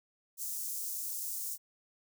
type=high-pass noise; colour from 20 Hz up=white; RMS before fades=-38 dBFS; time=0.37-1.58 s; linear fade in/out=50 ms; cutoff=6200 Hz; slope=24 dB/octave; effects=none